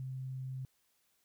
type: tone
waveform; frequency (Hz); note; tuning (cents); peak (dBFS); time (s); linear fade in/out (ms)
sine; 130.81; C3; 0; -38; 0-0.65; 0
effects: white hiss -75 dBFS RMS until 1.24 s